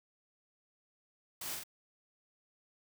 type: noise with echo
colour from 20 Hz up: white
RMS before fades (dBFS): -42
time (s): 1.41-1.55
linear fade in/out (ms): 5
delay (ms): 43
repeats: 2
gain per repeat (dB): -2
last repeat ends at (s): 1.636
effects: none